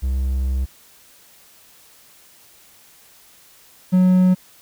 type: tone pair in turn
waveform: triangle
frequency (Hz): 65.41 / 183.73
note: C2 / F#3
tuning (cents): 0 / -12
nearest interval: octave + tritone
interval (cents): 1788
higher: second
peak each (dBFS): -16 / -9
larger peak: second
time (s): 0.02-0.66 / 3.92-4.35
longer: first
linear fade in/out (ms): 20
effects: white hiss -50 dBFS RMS until 4.61 s